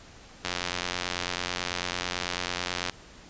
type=click train; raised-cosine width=0.2 ms; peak=-11 dBFS; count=219; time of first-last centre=0.45-2.897 s; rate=89.1 Hz; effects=pink hiss -50 dBFS RMS until 3.29 s + resampled to 16000 Hz